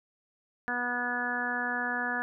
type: harmonic tone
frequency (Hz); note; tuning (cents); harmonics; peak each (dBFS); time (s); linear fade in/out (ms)
244.2; B3; -19; 1 / 2 / 3 / 4 / 5 / 6 / 7; -38 / -42 / -37 / -39 / -41 / -35 / -32; 0.68-2.22; 0
effects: none